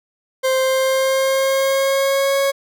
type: tone with pitch glide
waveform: 40% pulse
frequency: 523.3 to 551.2 Hz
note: C5 to C#5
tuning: 0 to -10 cents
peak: -14 dBFS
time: 0.43-2.52 s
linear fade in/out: 20 ms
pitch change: +90 cents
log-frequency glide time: 0.6-2.37 s
effects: none